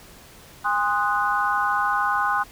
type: chord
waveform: sine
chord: Ab dominant seventh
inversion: none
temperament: equal with one note detuned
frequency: 815.4 / 1046.5 / 1244.5 / 1480 Hz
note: Ab5 / C6 / Eb6 / Gb6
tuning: -32 / 0 / 0 / 0 cents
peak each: -25 dBFS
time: 0.64-2.44 s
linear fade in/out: 20 ms
effects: pink hiss -47 dBFS RMS until 2.51 s